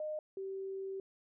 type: tone pair in turn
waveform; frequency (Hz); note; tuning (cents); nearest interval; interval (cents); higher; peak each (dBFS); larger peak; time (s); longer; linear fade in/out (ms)
sine; 613 / 386.2; D#5 / G4; -26 / -26; minor sixth; 800; first; -36 / -38; first; 0-0.19 / 0.37-1; second; 2
effects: none